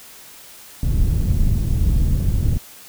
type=low-pass noise; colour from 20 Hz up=pink; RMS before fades=-17 dBFS; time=0.83-2.58 s; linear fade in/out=2 ms; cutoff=120 Hz; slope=12 dB/octave; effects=white hiss -42 dBFS RMS until 2.88 s